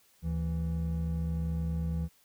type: tone pair together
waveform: triangle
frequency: 75.35 / 164.81 Hz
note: D2 / E3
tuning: +45 / 0 cents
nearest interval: octave + major second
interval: 1355 cents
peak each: -30 / -30 dBFS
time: 0.22-2.09 s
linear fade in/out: 50 ms
effects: white hiss -65 dBFS RMS until 2.24 s